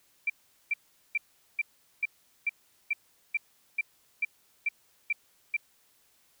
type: tone bursts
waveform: sine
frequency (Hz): 2349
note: D7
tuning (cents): 0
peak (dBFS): -24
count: 13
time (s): 0.27-5.567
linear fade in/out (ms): 5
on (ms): 29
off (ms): 410
effects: white hiss -66 dBFS RMS until 6.4 s